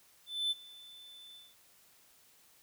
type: tone with ADSR envelope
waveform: triangle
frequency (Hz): 3520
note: A7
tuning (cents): 0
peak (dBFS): -27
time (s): 0.26-1.56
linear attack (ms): 250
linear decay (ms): 26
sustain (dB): -22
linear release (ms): 210
effects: white hiss -64 dBFS RMS until 2.62 s